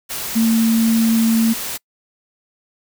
sine tone in noise, 226.4 Hz, A3, 50 cents sharp, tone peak -12 dBFS, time 0.35-1.54 s, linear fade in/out 20 ms, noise white, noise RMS -26 dBFS, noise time 0.09-1.78 s, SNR +11 dB, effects noise-tail reverb RT60 0.1 s tail -26 dB re dry

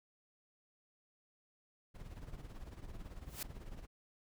brown noise with tremolo, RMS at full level -46 dBFS, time 1.94-3.87 s, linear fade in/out 20 ms, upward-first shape sine, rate 18 Hz, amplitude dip 65%
white noise with exponential growth, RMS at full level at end -38 dBFS, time 3.25-3.43 s, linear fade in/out 5 ms, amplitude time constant 39 ms
effects none

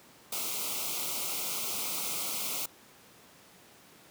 white band-stop noise, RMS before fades -34 dBFS, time 0.32-2.66 s, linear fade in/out 5 ms, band 1400 to 2100 Hz, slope 96 dB/octave, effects pink hiss -56 dBFS RMS until 4.1 s + high-pass 150 Hz 12 dB/octave

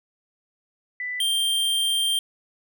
sine / square tone pair in turn, 1988 / 3172 Hz, B6 / G7, +11 / +20 cents, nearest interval minor sixth, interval 809 cents, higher second, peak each -27 / -21 dBFS, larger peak second, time 1-1.2 / 1.2-2.19 s, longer second, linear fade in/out 2 ms, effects none

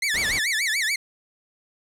sawtooth tone with vibrato, 1988 Hz, B6, 11 cents sharp, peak -18 dBFS, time 0.02-0.96 s, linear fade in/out 5 ms, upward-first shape sine, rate 6.9 Hz, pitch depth 260 cents each way
pink noise, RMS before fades -34 dBFS, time 0.13-0.4 s, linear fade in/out 20 ms
effects low-pass 11000 Hz 12 dB/octave

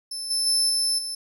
30% pulse tone with level steps, 5274 Hz, E8, in tune, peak -26 / -18 / -15 / -17 / -25 dBFS, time 0.11-1.15 s, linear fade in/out 5 ms, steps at 0.3 / 0.46 / 0.69 / 0.98 s, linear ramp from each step 10 ms, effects none

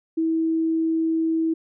sine tone, 324.2 Hz, E4, 29 cents flat, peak -19 dBFS, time 0.17-1.54 s, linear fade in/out 10 ms, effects none

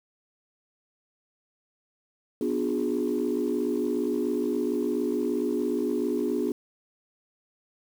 sine chord, B diminished seventh, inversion none, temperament equal with one note detuned, 246.9 / 293.7 / 358.2 / 415.3 Hz, B3 / D4 / F4 / Ab4, 0 / 0 / +44 / 0 cents, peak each -29 dBFS, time 2.41-6.52 s, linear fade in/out 2 ms, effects tanh soft clip ceiling -17 dBFS + 8-bit

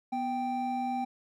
triangle tone pair together, 246.9 / 783.9 Hz, B3 / G5, 0 / 0 cents, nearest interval octave + minor sixth, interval 2000 cents, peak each -32 / -29 dBFS, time 0.12-1.05 s, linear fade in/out 10 ms, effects none

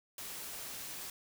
white noise, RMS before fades -44 dBFS, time 0.18-1.1 s, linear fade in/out 2 ms, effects none

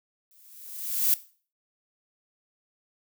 violet noise with exponential growth, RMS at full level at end -20 dBFS, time 0.31-1.14 s, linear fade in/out 1 ms, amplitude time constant 180 ms, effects noise-tail reverb RT60 0.4 s tail -17 dB re dry

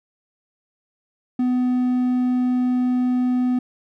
triangle tone, 250.3 Hz, B3, 23 cents sharp, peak -15 dBFS, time 1.39-3.59 s, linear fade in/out 5 ms, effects none

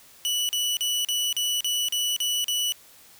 sawtooth tone bursts, 2956 Hz, F#7, 2 cents flat, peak -20 dBFS, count 9, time 0.25-2.722 s, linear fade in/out 0 ms, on 240 ms, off 39 ms, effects white hiss -52 dBFS RMS until 3.19 s

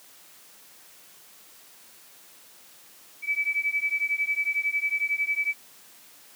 sine beating tone pair, 2293 / 2304 Hz, D7 / D7, -42 / -34 cents, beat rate 11 Hz, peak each -27 dBFS, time 3.22-5.55 s, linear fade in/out 50 ms, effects white hiss -52 dBFS RMS until 6.35 s + high-pass 150 Hz 12 dB/octave

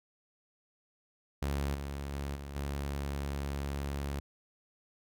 sawtooth tone with level steps, 70.3 Hz, C#2, 25 cents sharp, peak -27 / -33 / -31 / -37 / -30 dBFS, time 1.42-4.2 s, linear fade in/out 5 ms, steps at 1.74 / 2.13 / 2.35 / 2.55 s, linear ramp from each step 10 ms, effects none

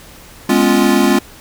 square chord, C# dominant seventh, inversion second, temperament equal with one note detuned, 207.7 / 250.1 / 277.2 / 349.2 Hz, G#3 / B3 / C#4 / E#4, 0 / +22 / 0 / 0 cents, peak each -16 dBFS, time 0.49-1.19 s, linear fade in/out 5 ms, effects pink hiss -39 dBFS RMS until 1.4 s

